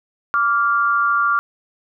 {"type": "tone pair together", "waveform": "sine", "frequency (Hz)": [1162.4, 1396], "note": ["D6", "F6"], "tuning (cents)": [-18, -1], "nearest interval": "minor third", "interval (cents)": 317, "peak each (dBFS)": -17, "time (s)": [0.34, 1.39], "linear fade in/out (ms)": 0, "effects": []}